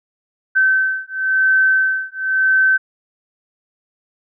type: beating tone pair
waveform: sine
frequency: 1538 / 1538.96 Hz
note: G6 / G6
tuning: -33 / -32 cents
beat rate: 0.96 Hz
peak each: -16 dBFS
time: 0.55-2.78 s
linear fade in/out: 20 ms
effects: none